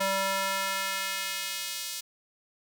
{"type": "tone with high-pass filter sweep", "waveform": "square", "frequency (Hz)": 194, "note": "G3", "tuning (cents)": -18, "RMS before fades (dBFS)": -31, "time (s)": [0, 2.01], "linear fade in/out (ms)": 10, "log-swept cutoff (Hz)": [600, 4500], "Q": 0.86, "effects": []}